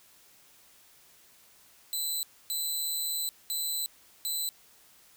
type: tone bursts at uneven times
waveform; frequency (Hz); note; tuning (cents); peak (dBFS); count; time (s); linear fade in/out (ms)
10% pulse; 4011; B7; +26; -23; 4; 1.93-2.23 / 2.5-3.29 / 3.5-3.86 / 4.25-4.49; 0
effects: white hiss -59 dBFS RMS until 5.16 s